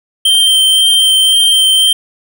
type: tone with vibrato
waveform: square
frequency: 3136 Hz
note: G7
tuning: in tune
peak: -7 dBFS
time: 0.25-1.93 s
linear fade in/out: 5 ms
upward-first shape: sine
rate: 1.9 Hz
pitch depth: 11 cents each way
effects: none